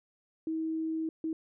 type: tone bursts at uneven times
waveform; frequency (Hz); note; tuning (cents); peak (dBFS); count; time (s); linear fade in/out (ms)
sine; 320.4; E4; -49; -30; 2; 0.47-1.09 / 1.24-1.33; 2
effects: none